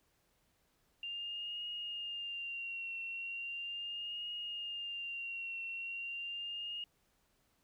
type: tone with vibrato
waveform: sine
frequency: 2792 Hz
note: F7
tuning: 1 cent flat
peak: -39 dBFS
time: 1.03-6.84 s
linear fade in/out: 2 ms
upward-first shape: triangle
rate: 0.38 Hz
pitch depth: 49 cents each way
effects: pink hiss -75 dBFS RMS until 7.63 s